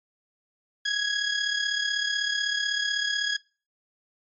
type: tone with amplitude modulation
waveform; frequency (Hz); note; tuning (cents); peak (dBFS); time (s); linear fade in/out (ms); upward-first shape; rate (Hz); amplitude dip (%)
20% pulse; 1661.2; G#6; 0; -17; 0.85-3.37; 10; sine; 36; 55
effects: noise-tail reverb RT60 0.4 s tail -25 dB re dry + MP3 32 kbps